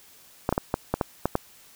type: clicks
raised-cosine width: 1 ms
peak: -8 dBFS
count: 8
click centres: 0.491 / 0.526 / 0.579 / 0.741 / 0.94 / 1.012 / 1.256 / 1.354 s
effects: white hiss -53 dBFS RMS until 1.75 s